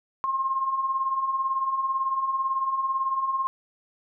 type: beating tone pair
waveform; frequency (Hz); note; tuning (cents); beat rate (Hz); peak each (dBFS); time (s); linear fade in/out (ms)
sine; 1051 / 1069; C6 / C6; +7 / +37; 18; -32 / -24; 0.24-3.47; 0
effects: none